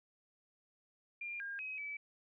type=tone with pitch steps; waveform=sine; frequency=2398 / 1613 / 2538 / 2299 Hz; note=D7 / G6 / D#7 / D7; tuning=+36 / +49 / +34 / -37 cents; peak=-40 dBFS; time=1.21-1.97 s; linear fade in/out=5 ms; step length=190 ms; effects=none